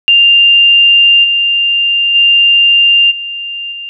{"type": "tone with level steps", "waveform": "sine", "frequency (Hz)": 2794, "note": "F7", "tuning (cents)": 0, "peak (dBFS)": [-3, -8, -4, -18, -21], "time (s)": [0.08, 3.89], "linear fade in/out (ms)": 0, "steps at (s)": [1.23, 2.14, 3.1, 3.71], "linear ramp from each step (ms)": 20, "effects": []}